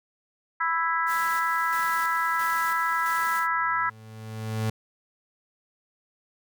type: harmonic tone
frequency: 330.1 Hz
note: E4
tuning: 2 cents sharp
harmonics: 3 / 4 / 5 / 6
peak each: -28 / -26 / -29 / -32 dBFS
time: 0.6-3.9 s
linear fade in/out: 10 ms
type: noise with tremolo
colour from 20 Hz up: white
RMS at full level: -39 dBFS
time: 1.06-3.48 s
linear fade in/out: 50 ms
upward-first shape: square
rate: 1.5 Hz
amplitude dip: 50%
type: tone with exponential growth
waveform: 35% pulse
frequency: 110 Hz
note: A2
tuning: in tune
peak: -22 dBFS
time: 3.41-4.7 s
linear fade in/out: 5 ms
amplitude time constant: 280 ms
effects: none